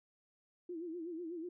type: tone with vibrato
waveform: sine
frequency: 337.2 Hz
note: E4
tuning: 39 cents sharp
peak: -40 dBFS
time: 0.69-1.49 s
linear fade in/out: 5 ms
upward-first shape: sine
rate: 8.1 Hz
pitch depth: 110 cents each way
effects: none